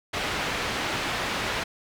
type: low-pass noise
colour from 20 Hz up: white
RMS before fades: -29 dBFS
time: 0.13-1.64 s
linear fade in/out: 10 ms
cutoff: 2700 Hz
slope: 12 dB/octave
effects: none